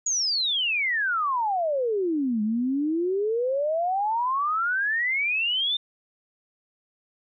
sine exponential two-way sweep, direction down then up, 6890 to 207.7 to 3643 Hz, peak -22 dBFS, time 0.06-5.77 s, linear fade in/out 5 ms, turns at 2.42 s, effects none

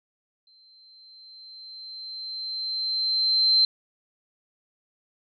sine tone with exponential growth, 4110 Hz, C8, 32 cents flat, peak -15 dBFS, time 0.47-3.65 s, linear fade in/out 2 ms, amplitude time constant 690 ms, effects none

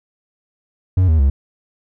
triangle tone with pitch steps, 92.5 / 79.6 / 68.5 Hz, F#2 / D#2 / C#2, 0 / +40 / -20 cents, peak -8 dBFS, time 0.97-1.3 s, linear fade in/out 5 ms, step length 110 ms, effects none

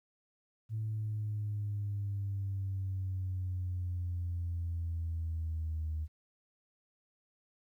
sine exponential sweep, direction down, 110 to 77.5 Hz, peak -32 dBFS, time 0.69-6.08 s, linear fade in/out 50 ms, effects tanh soft clip ceiling -29 dBFS + 12-bit

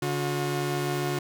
sawtooth tone pair together, 142.8 / 360.1 Hz, D3 / F#4, -48 / -47 cents, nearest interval octave + major third, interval 1601 cents, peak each -25 dBFS, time 0.02-1.19 s, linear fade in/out 5 ms, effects none

